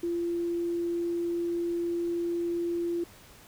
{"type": "tone", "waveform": "sine", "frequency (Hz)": 343, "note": "F4", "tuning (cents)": -31, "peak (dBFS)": -27, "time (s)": [0.03, 3.04], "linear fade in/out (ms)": 5, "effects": ["pink hiss -53 dBFS RMS until 3.47 s"]}